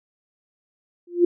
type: tone with exponential growth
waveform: sine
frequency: 349.2 Hz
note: F4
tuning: in tune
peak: -9 dBFS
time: 1.07-1.25 s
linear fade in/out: 5 ms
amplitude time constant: 39 ms
effects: none